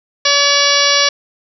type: harmonic tone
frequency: 570 Hz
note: C#5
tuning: 48 cents sharp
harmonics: 1 / 2 / 3 / 4 / 5 / 6 / 7 / 8 / 9 / 10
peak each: -19 / -19 / -19 / -19 / -19 / -19 / -19 / -19 / -19 / -19 dBFS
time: 0.25-1.09 s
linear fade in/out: 5 ms
effects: none